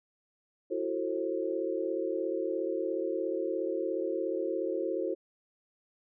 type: chord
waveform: sine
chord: F# half-diminished seventh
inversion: third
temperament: just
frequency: 333 / 370 / 444 / 532.8 Hz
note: E4 / F#4 / A4 / C5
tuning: +18 / 0 / +16 / +31 cents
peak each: -35 / -34 / -36 / -35 dBFS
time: 0.7-5.15 s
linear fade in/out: 20 ms
effects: none